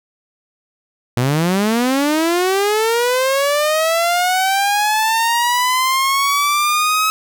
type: linear sweep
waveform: sawtooth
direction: up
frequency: 116.54 to 1284 Hz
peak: -10 dBFS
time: 1.17-7.1 s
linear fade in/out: 0 ms
effects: none